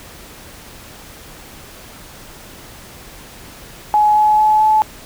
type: tone with pitch steps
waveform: sine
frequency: 844 / 850.4 / 856.8 / 863.2 Hz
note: G#5 / G#5 / A5 / A5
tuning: +28 / +41 / -46 / -33 cents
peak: -9 dBFS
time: 3.94-4.82 s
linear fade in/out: 0 ms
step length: 220 ms
effects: pink hiss -38 dBFS RMS until 5.05 s